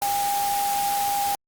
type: tone in noise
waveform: sine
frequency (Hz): 806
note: G5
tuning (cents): +48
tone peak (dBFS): -22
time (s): 0.02-1.35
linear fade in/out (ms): 0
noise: white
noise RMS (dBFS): -30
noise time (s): 0.02-1.35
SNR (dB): +5
effects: Opus 48 kbps